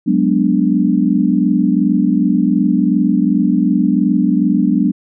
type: chord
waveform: sine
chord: G# half-diminished seventh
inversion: third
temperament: equal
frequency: 185 / 207.7 / 246.9 / 293.7 Hz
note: F#3 / G#3 / B3 / D4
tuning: 0 / 0 / 0 / 0 cents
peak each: -16 dBFS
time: 0.06-4.92 s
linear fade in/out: 20 ms
effects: none